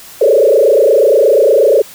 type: tone with frequency modulation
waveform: sine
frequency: 497.8 Hz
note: B4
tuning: 14 cents sharp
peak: -5 dBFS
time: 0.21-1.82 s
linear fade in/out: 5 ms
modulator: 28.4 Hz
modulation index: 3.1
effects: white hiss -35 dBFS RMS until 1.94 s